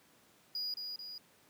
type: tone with echo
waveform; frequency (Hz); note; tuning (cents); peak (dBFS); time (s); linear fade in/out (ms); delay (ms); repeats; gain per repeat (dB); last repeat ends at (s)
triangle; 4900; D#8; -27; -34; 0.55-0.74; 2; 220; 2; -4; 1.18
effects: pink hiss -65 dBFS RMS until 1.49 s + high-pass 150 Hz 12 dB/octave